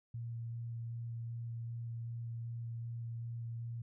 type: tone with vibrato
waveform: sine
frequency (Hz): 116.54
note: A#2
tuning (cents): 0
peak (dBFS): -39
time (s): 0.14-3.82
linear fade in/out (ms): 5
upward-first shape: square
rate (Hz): 2.6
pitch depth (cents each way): 8
effects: none